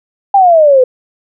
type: exponential sweep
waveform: sine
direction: down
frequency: 810 to 496.4 Hz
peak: -3 dBFS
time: 0.34-0.84 s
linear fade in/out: 5 ms
effects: none